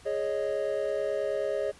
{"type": "chord", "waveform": "triangle", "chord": "Ab suspended fourth", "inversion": "none", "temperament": "just", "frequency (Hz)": [415.3, 553.7, 623], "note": ["Ab4", "Db5", "Eb5"], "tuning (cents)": [0, -2, 2], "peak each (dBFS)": [-30, -29, -30], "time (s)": [0.05, 1.72], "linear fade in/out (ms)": 20, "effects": ["pink hiss -54 dBFS RMS until 1.79 s", "resampled to 24000 Hz"]}